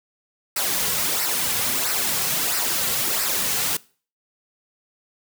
white noise with flanger, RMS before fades -23 dBFS, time 0.56-3.77 s, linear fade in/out 5 ms, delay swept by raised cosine 0.29 to 3.29 ms, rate 1.5 Hz, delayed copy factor -0.6, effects noise-tail reverb RT60 0.4 s tail -22 dB re dry

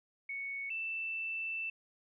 sine tone pair in turn, 2219 / 2659 Hz, C#7 / E7, +1 / +14 cents, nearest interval minor third, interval 313 cents, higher second, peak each -37 / -35 dBFS, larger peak second, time 0.29-0.7 / 0.7-1.7 s, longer second, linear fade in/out 5 ms, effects none

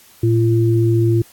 sine tone pair together, 114.1 / 341.9 Hz, A#2 / F4, -37 / -37 cents, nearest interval octave + perfect fifth, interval 1900 cents, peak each -13 / -16 dBFS, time 0.23-1.22 s, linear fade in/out 5 ms, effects white hiss -47 dBFS RMS until 1.32 s + AAC 64 kbps

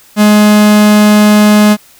45% pulse tone, 210 Hz, G#3, 19 cents sharp, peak -3 dBFS, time 0.16-1.77 s, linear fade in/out 50 ms, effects white hiss -42 dBFS RMS until 1.99 s

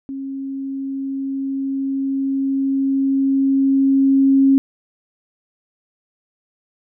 sine tone with level ramp, 271.3 Hz, C#4, 37 cents flat, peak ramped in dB -25 to -9 dBFS, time 0.09-4.58 s, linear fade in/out 0 ms, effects none

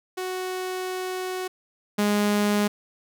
sawtooth tone pair in turn, 370 / 206.8 Hz, F#4 / G#3, 0 / -7 cents, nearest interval minor seventh, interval 1007 cents, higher first, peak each -24 / -16 dBFS, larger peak second, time 0.17-1.48 / 1.98-2.68 s, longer first, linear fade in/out 10 ms, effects none

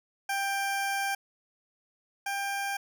20% pulse tone pair in turn, 790 / 795 Hz, G5 / G5, +13 / +24 cents, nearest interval unison, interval 11 cents, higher second, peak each -23 / -25 dBFS, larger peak first, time 0.29-1.15 / 2.26-2.77 s, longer first, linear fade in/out 5 ms, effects none

